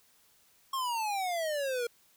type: exponential sweep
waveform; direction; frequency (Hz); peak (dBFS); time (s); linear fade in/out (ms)
square; down; 1091 to 466.2; -31; 0.73-1.87; 5
effects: white hiss -65 dBFS RMS until 2.16 s